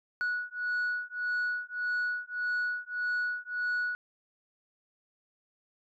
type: beating tone pair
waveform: sine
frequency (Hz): 1466 / 1467.7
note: F#6 / F#6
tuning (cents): -16 / -14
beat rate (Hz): 1.7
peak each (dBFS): -31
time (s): 0.21-3.95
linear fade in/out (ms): 0
effects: tanh soft clip ceiling -26 dBFS